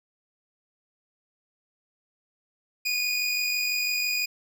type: tone pair together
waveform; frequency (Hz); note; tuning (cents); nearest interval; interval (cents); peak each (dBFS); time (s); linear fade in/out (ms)
25% pulse; 2460 / 2506; D#7 / D#7; -20 / +12; unison; 32; -21 / -31; 2.85-4.26; 10
effects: none